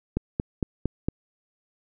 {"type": "click train", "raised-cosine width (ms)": 3, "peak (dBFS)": -11, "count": 5, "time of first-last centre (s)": [0.17, 1.085], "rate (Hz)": 4.37, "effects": []}